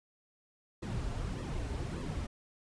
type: noise with flanger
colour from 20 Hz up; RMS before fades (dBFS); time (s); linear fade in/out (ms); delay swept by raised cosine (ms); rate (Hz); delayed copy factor
brown; -37; 0.82-2.27; 10; 1.3 to 6.3; 1.7; -0.7
effects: resampled to 22050 Hz